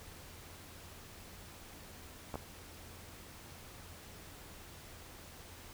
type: clicks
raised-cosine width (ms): 1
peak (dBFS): -26 / -25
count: 2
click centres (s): 2.342 / 2.356
effects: added 85 Hz sine -58 dBFS peak until 5.73 s + pink hiss -53 dBFS RMS until 5.73 s